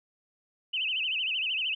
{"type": "tone with vibrato", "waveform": "sine", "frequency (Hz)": 2794, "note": "F7", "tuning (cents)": 0, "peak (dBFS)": -27, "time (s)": [0.73, 1.75], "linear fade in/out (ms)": 10, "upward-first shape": "sine", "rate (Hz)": 13, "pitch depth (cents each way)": 180, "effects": []}